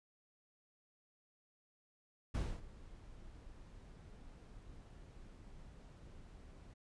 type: noise with ADSR envelope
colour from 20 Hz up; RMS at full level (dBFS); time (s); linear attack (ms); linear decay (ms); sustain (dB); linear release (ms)
brown; -36; 2.34-6.74; 9; 260; -19; 10
effects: resampled to 22050 Hz